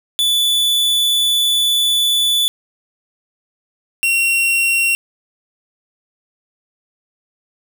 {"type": "tone pair in turn", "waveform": "45% pulse", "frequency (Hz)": [3471, 2739], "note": ["A7", "F7"], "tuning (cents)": [-24, -34], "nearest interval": "major third", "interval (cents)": 410, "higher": "first", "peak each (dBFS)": -13, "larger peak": "neither", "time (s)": [[0.19, 2.48], [4.03, 4.95]], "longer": "first", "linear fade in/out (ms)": 0, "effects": []}